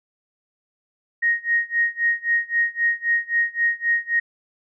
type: tone with tremolo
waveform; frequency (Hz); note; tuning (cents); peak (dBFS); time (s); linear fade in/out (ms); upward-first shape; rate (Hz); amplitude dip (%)
sine; 1870; A#6; +5; -15; 1.22-4.2; 10; sine; 3.8; 95
effects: none